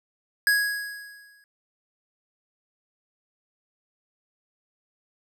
square tone with exponential decay, 1661.2 Hz, G#6, in tune, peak -17 dBFS, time 0.47-1.44 s, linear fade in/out 1 ms, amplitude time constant 210 ms, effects none

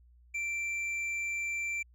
sine tone with hard clipping, 2349 Hz, D7, in tune, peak -33 dBFS, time 0.34-1.83 s, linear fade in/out 10 ms, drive 5 dB, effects added 60 Hz sine -57 dBFS peak until 1.94 s

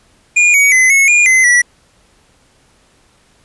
square tone with pitch steps, 2429 / 2249 / 2037 / 2189 / 2424 / 2050 / 1946 Hz, D#7 / C#7 / C7 / C#7 / D#7 / C7 / B6, -42 / +24 / -47 / -22 / -46 / -36 / -26 cents, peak -7 dBFS, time 0.36-1.62 s, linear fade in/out 10 ms, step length 180 ms, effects pink hiss -52 dBFS RMS until 3.44 s + resampled to 24000 Hz

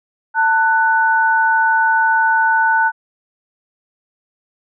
sine tone pair together, 893 / 1486.9 Hz, A5 / F#6, +25 / +8 cents, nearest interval major sixth, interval 883 cents, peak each -14 dBFS, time 0.34-2.92 s, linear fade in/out 50 ms, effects none

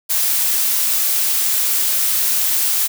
blue noise, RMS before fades -17 dBFS, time 0.09-2.88 s, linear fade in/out 20 ms, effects none

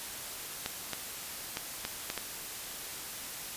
clicks, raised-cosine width 0.2 ms, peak -16 dBFS, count 6, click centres 0.661 / 0.933 / 1.571 / 1.851 / 2.101 / 2.177 s, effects white hiss -41 dBFS RMS until 3.56 s + resampled to 32000 Hz

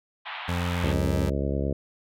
pink band-pass noise, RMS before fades -36 dBFS, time 0.25-0.94 s, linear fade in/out 20 ms, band 740 to 3600 Hz, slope 48 dB/octave
25% pulse tone with pitch glide, 87.4 to 89.96 Hz, F2 to F#2, +2 to -48 cents, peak -22 dBFS, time 0.48-1.3 s, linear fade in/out 10 ms, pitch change +50 cents, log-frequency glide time 0.83-1.05 s
harmonic tone, 69.3 Hz, C#2, in tune, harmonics 1 / 2 / 3 / 4 / 5 / 6 / 7 / 8 / 9, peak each -28 / -31 / -33 / -34 / -35 / -36 / -36 / -37 / -38 dBFS, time 0.83-1.73 s, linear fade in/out 5 ms
effects none

